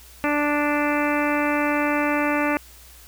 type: harmonic tone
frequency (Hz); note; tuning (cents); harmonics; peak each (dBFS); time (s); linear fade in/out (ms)
293.7; D4; 0; 1 / 2 / 3 / 4 / 5 / 6 / 7 / 8 / 9; -23 / -26 / -28 / -29 / -30 / -31 / -31 / -32 / -33; 0.24-2.57; 0
effects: added 60 Hz sine -48 dBFS peak until 3.07 s + white hiss -48 dBFS RMS until 3.07 s